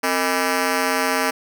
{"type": "ring-modulated tone", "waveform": "10% pulse", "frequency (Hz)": 360, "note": "F#4", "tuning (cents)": -47, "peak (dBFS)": -7, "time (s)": [0.03, 1.31], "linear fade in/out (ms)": 10, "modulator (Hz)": 96, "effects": []}